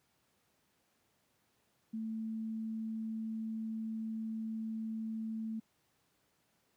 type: tone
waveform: sine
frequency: 221.7 Hz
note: A3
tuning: 13 cents sharp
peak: -36 dBFS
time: 1.93-5.6 s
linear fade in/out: 10 ms
effects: pink hiss -75 dBFS RMS until 6.76 s + high-pass 100 Hz 12 dB/octave